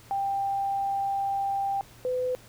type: tone pair in turn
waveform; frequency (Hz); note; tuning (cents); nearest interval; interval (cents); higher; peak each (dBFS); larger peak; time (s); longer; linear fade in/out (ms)
sine; 790 / 504.4; G5 / B4; +13 / +36; minor sixth; 777; first; -25; neither; 0.11-1.81 / 2.05-2.35; first; 0
effects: added 116 Hz sine -54 dBFS peak until 2.48 s + pink hiss -53 dBFS RMS until 2.48 s